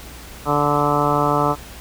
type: harmonic tone with a mistuned harmonic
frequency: 146.2 Hz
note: D3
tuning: 7 cents flat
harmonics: 1 / 2 / 3 / 4 / 5 / 6 / 7 / 8 / 9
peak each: -24 / -24 / -24 / -24 / -24 / -24 / -24 / -24 / -24 dBFS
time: 0.45-1.56 s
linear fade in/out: 50 ms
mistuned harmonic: 9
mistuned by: -17 cents
effects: added 60 Hz sine -39 dBFS peak until 1.8 s + pink hiss -39 dBFS RMS until 1.8 s